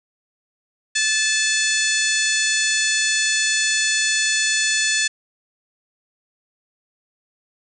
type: harmonic tone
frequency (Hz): 871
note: A5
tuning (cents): -18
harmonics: 2 / 3 / 4 / 5 / 6 / 7 / 8 / 9 / 10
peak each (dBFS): -22 / -25 / -26 / -26 / -30 / -28 / -25 / -32 / -30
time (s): 0.95-5.08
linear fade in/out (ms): 10
effects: none